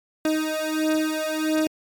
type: beating tone pair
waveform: 30% pulse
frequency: 311.1 / 312.6 Hz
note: D#4 / D#4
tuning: 0 / +8 cents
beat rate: 1.5 Hz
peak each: -22 dBFS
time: 0.25-1.67 s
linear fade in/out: 2 ms
effects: MP3 96 kbps